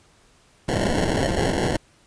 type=noise with sample-and-hold; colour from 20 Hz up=white; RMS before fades=-22 dBFS; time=0.68-1.77 s; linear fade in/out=10 ms; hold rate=1225 Hz; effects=pink hiss -57 dBFS RMS until 2.06 s + resampled to 22050 Hz